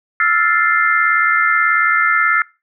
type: chord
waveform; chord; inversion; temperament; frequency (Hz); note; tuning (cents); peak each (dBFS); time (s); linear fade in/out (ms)
sine; F major seventh; third; equal; 1318.5 / 1396.9 / 1760 / 2093; E6 / F6 / A6 / C7; 0 / 0 / 0 / 0; -17; 0.2-2.42; 2
effects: noise-tail reverb RT60 0.3 s tail -24 dB re dry